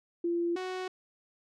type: tone pair in turn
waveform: sine / sawtooth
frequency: 342.8 / 370.4 Hz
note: F4 / F#4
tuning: -32 / +2 cents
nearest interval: minor second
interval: 134 cents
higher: second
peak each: -27 / -30 dBFS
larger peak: first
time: 0.24-0.56 / 0.56-0.88 s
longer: neither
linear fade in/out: 5 ms
effects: low-pass 5000 Hz 12 dB/octave

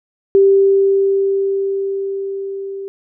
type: tone with level ramp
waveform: sine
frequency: 392 Hz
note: G4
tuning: in tune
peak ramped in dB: -6 to -24 dBFS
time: 0.35-2.88 s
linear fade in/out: 0 ms
effects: none

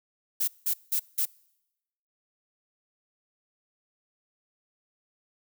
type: noise bursts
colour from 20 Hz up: violet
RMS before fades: -26 dBFS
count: 4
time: 0.4-1.256 s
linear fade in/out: 10 ms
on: 79 ms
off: 180 ms
effects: noise-tail reverb RT60 0.9 s tail -25 dB re dry

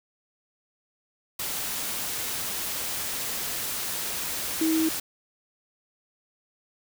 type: tone in noise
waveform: sine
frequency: 320 Hz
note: D#4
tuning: 49 cents sharp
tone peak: -21 dBFS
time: 4.61-4.89 s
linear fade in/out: 5 ms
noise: white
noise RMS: -31 dBFS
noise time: 1.39-5 s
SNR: +7 dB
effects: none

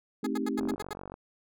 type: chord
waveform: sine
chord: A half-diminished seventh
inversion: none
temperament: just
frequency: 220 / 264 / 316.8 / 396 Hz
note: A3 / C4 / Eb4 / G4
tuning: 0 / +16 / +31 / +18 cents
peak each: -34 / -32 / -35 / -36 dBFS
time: 0.23-0.75 s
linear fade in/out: 5 ms
type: tone bursts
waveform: 15% pulse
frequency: 420 Hz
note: G#4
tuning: 19 cents sharp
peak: -27 dBFS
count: 7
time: 0.24-0.933 s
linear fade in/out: 5 ms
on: 27 ms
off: 84 ms
type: click train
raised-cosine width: 1 ms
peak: -27 dBFS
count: 27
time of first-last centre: 0.59-1.141 s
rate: 47.2 Hz
effects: none

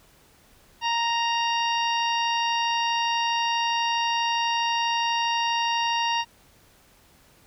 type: harmonic tone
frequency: 932.3 Hz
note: A#5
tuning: in tune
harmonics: 1 / 2 / 3 / 4 / 5 / 6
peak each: -24 / -32 / -28 / -35 / -38 / -36 dBFS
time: 0.81-6.25 s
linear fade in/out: 50 ms
effects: pink hiss -57 dBFS RMS until 7.46 s

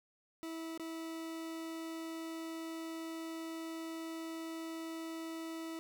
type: tone with dropouts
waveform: 40% pulse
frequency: 325.9 Hz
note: E4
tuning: 20 cents flat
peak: -40 dBFS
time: 0.43-5.79 s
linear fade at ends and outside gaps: 0 ms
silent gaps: 0.776-0.797 s
effects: none

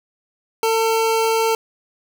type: tone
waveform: 25% pulse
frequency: 449.2 Hz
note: A4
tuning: 36 cents sharp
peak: -12 dBFS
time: 0.63-1.55 s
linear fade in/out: 2 ms
effects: none

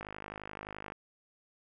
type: click train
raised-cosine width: 0.5 ms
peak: -26 dBFS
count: 48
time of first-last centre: 0.01-0.921 s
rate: 51.6 Hz
effects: none

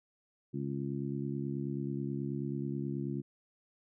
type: harmonic tone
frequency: 69.3 Hz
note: C#2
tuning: in tune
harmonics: 2 / 3 / 4 / 5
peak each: -37 / -39 / -40 / -41 dBFS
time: 0.53-3.22 s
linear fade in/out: 20 ms
effects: none

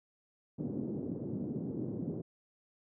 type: band-pass noise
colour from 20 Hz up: white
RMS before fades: -38 dBFS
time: 0.58-2.22 s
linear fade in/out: 10 ms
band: 120 to 340 Hz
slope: 24 dB/octave
effects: none

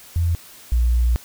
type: tone pair in turn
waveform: sine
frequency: 84.6 / 59.66 Hz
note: E2 / A#1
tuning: +45 / +41 cents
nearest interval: tritone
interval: 604 cents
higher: first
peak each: -16 / -14 dBFS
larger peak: second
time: 0.16-0.35 / 0.72-1.16 s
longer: second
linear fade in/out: 0 ms
effects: white hiss -44 dBFS RMS until 1.24 s

